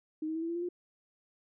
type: tone with pitch steps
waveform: sine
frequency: 311.1 / 317.8 / 324.7 / 331.7 / 338.9 / 346.2 / 353.7 Hz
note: D#4 / D#4 / E4 / E4 / E4 / F4 / F4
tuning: 0 / +37 / -26 / +11 / +48 / -15 / +22 cents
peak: -32 dBFS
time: 0.22-0.689 s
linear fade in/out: 5 ms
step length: 67 ms
effects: none